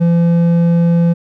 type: tone with hard clipping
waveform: sine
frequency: 170 Hz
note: F3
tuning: 46 cents flat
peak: -10 dBFS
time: 0-1.14 s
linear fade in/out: 20 ms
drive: 6 dB
effects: none